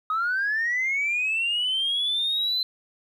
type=linear sweep; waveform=sine; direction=up; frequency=1247 to 4081 Hz; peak=-21 dBFS; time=0.1-2.63 s; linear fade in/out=2 ms; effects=tanh soft clip ceiling -19 dBFS + 10-bit